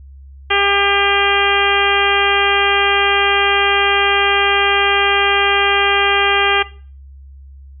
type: harmonic tone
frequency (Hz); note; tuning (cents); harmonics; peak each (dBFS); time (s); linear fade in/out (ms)
400; G4; +35; 1 / 2 / 3 / 4 / 5 / 6 / 7 / 8; -20 / -20 / -20 / -20 / -20 / -20 / -20 / -20; 0.5-6.63; 10
effects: noise-tail reverb RT60 0.4 s tail -17 dB re dry + added 68 Hz sine -35 dBFS peak until 7.8 s